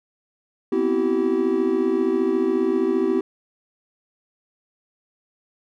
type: chord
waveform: triangle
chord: C major seventh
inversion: third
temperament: equal with one note detuned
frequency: 246.9 / 261.6 / 329.6 / 383 Hz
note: B3 / C4 / E4 / G4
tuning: 0 / 0 / 0 / -40 cents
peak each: -25 / -25 / -21 / -19 dBFS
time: 0.72-3.21 s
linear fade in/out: 5 ms
effects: none